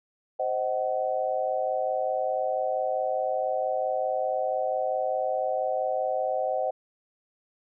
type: chord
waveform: sine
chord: C diminished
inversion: none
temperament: just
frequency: 523.3 / 627.9 / 753.5 Hz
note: C5 / Eb5 / Gb5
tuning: 0 / +16 / +31 cents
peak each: -29 dBFS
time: 0.39-6.71 s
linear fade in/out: 10 ms
effects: none